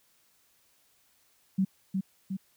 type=tone with echo; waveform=sine; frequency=191.3 Hz; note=G3; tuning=42 cents flat; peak=-22 dBFS; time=1.58-1.65 s; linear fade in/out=10 ms; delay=360 ms; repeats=2; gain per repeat=-4 dB; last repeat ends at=2.37 s; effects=white hiss -67 dBFS RMS until 2.56 s